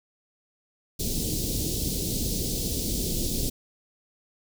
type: band-stop noise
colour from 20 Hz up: pink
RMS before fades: -28 dBFS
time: 0.99-3.5 s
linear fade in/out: 10 ms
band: 430 to 4000 Hz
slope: 24 dB/octave
effects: none